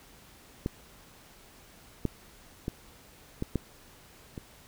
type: clicks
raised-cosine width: 3 ms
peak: -16 / -14 / -18 / -17 / -14 / -25 dBFS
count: 6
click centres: 0.661 / 2.053 / 2.681 / 3.424 / 3.557 / 4.378 s
effects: pink hiss -55 dBFS RMS until 4.67 s